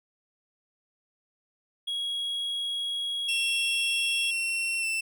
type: tone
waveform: triangle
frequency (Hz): 3313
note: G#7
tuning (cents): -5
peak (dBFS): -27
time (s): 1.87-4.31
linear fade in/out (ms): 10
type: tone with pitch glide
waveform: 40% pulse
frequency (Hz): 2716 to 2671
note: F7 to E7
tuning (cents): -49 to +22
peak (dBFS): -26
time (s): 3.28-5.01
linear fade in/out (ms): 10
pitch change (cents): -29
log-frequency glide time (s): 4.79-4.85
effects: none